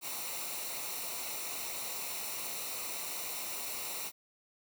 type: noise with comb filter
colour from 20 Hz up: white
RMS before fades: -39 dBFS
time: 0.01-4.12 s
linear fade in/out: 50 ms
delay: 0.61 ms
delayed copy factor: -0.65
effects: none